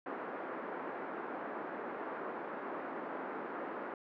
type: band-pass noise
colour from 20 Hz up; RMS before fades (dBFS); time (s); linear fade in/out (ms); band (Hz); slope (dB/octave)
pink; -42; 0.06-3.94; 2; 270 to 1600; 24
effects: none